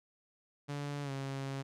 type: tone with pitch glide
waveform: sawtooth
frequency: 143.8 to 136.28 Hz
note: D3 to C#3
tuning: -36 to -29 cents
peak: -33 dBFS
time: 0.68-1.63 s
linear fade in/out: 20 ms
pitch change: -93 cents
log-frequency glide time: 1.03-1.11 s
effects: low-pass 8000 Hz 12 dB/octave